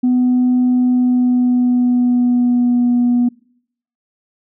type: tone with pitch glide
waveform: sine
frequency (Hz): 249.9 to 243.1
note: B3 to B3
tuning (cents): +21 to -27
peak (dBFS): -9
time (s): 0.03-3.29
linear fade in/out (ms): 10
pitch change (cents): -48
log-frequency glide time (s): 0.82-2.92
effects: noise-tail reverb RT60 0.7 s tail -26 dB re dry + tanh soft clip ceiling -8 dBFS